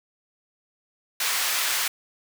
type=high-pass noise; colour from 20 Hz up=pink; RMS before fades=-25 dBFS; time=1.2-1.88 s; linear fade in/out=5 ms; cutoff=1400 Hz; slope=12 dB/octave; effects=none